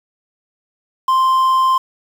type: tone with quantisation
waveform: triangle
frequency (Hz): 1046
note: C6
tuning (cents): -1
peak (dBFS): -9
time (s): 1.08-1.78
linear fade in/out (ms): 5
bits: 6
effects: none